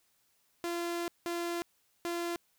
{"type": "tone bursts at uneven times", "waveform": "sawtooth", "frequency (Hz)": 343.3, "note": "F4", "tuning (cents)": -30, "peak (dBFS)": -29, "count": 3, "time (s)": [[0.64, 1.08], [1.26, 1.62], [2.05, 2.36]], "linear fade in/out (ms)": 0, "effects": ["white hiss -72 dBFS RMS until 2.58 s"]}